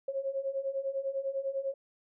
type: beating tone pair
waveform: sine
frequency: 536 / 546 Hz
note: C5 / C#5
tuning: +42 / -26 cents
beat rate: 10 Hz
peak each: -36 / -33 dBFS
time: 0.08-1.74 s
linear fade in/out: 5 ms
effects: none